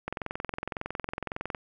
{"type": "click train", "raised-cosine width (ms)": 0.5, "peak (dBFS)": -17, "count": 33, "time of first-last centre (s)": [0.08, 1.548], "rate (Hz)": 21.8, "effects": []}